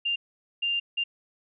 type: tone bursts at uneven times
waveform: sine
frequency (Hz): 2794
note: F7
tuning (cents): 0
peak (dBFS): -24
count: 3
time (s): 0.05-0.16 / 0.62-0.8 / 0.97-1.04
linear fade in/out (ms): 10
effects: none